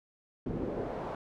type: noise with band-pass filter sweep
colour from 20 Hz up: brown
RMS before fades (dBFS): -36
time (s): 0.46-1.15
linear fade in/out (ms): 2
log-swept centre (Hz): 300 to 800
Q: 1.7
effects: none